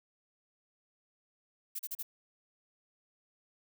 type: noise bursts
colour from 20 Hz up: violet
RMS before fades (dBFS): -38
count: 4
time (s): 1.75-2.03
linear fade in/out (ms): 10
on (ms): 43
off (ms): 36
effects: none